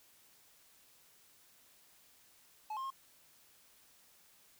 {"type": "tone with pitch steps", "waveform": "triangle", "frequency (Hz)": [859, 1060, 1073], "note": ["A5", "C6", "C6"], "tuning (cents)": [-42, 22, 43], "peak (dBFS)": -36, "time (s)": [2.7, 2.904], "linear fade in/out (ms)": 5, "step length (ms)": 68, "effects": ["white hiss -65 dBFS RMS until 4.59 s"]}